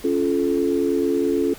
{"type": "chord", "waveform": "sine", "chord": "Db augmented", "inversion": "none", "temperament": "just", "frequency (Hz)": [277.2, 346.5, 433.1], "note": ["Db4", "F4", "A4"], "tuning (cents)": [0, -14, -27], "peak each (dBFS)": -22, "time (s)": [0.04, 1.54], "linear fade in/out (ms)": 5, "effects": ["pink hiss -41 dBFS RMS until 1.58 s"]}